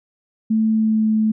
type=tone with pitch glide; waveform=sine; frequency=220 to 217.6 Hz; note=A3 to A3; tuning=0 to -19 cents; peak=-14 dBFS; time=0.5-1.32 s; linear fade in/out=10 ms; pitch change=-19 cents; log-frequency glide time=0.7-1.08 s; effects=none